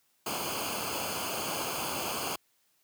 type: noise with comb filter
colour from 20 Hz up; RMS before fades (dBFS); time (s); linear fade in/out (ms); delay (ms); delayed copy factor
pink; -34; 0.26-2.36; 5; 0.53; -0.8
effects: white hiss -71 dBFS RMS until 2.83 s + high-pass 80 Hz 12 dB/octave